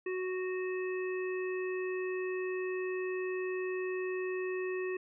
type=harmonic tone; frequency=370 Hz; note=F#4; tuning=in tune; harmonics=1 / 3 / 5 / 7; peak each=-33 / -48 / -44 / -46 dBFS; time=0.06-4.97 s; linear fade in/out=5 ms; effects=none